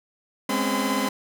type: tone cluster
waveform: sawtooth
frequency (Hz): 207.4 / 255.9 / 272.2 / 1018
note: G#3 / C4 / C#4 / C6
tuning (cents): -2 / -38 / -31 / -48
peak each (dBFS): -24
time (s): 0.49-1.09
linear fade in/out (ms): 5
effects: 9-bit